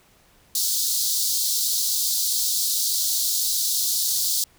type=high-pass noise; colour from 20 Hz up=pink; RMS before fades=-23 dBFS; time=0.55-4.44 s; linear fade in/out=2 ms; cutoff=3900 Hz; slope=48 dB/octave; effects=pink hiss -57 dBFS RMS until 4.58 s